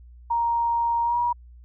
sine tone with pitch glide, 936 to 958.4 Hz, A#5 to A#5, +7 to +48 cents, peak -20 dBFS, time 0.3-1.33 s, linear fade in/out 10 ms, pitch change +41 cents, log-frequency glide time 1.04-1.17 s, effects added 60 Hz sine -44 dBFS peak until 1.64 s

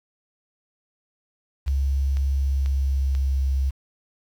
sine tone with pitch glide, 68.3 to 67.13 Hz, C#2 to C2, -25 to +45 cents, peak -19 dBFS, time 1.66-3.71 s, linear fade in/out 20 ms, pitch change -30 cents, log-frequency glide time 2.32-3.49 s
click train, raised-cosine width 0.2 ms, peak -23 dBFS, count 4, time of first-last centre 1.68-3.151 s, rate 2.04 Hz
effects 8-bit

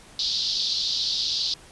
pink band-pass noise, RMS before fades -26 dBFS, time 0.19-1.54 s, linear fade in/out 2 ms, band 3700 to 5000 Hz, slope 48 dB/octave, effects pink hiss -49 dBFS RMS until 1.71 s + resampled to 24000 Hz

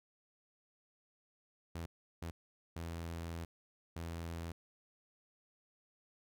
sawtooth tone bursts at uneven times, 83.6 Hz, E2, 25 cents sharp, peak -37 dBFS, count 4, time 1.75-1.86 / 2.22-2.31 / 2.76-3.45 / 3.96-4.52 s, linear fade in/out 5 ms, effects none

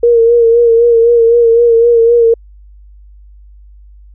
sine tone with vibrato, 466.1 Hz, A#4, in tune, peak -4 dBFS, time 0.03-2.34 s, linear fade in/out 5 ms, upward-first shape sine, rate 3.9 Hz, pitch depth 39 cents each way, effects added 50 Hz sine -35 dBFS peak until 4.14 s

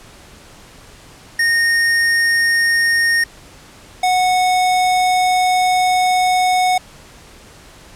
square tone pair in turn, 1847 / 735 Hz, A#6 / F#5, -16 / -12 cents, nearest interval octave + major third, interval 1596 cents, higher first, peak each -13 dBFS, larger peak neither, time 1.39-3.24 / 4.03-6.78 s, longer second, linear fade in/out 5 ms, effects pink hiss -42 dBFS RMS until 7.95 s + low-pass 10000 Hz 12 dB/octave

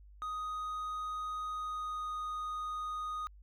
triangle tone with pitch glide, 1248 to 1240.1 Hz, D#6 to D#6, +5 to -6 cents, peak -34 dBFS, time 0.22-3.27 s, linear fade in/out 0 ms, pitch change -11 cents, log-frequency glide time 1.46-2.13 s, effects added 50 Hz sine -53 dBFS peak until 3.42 s

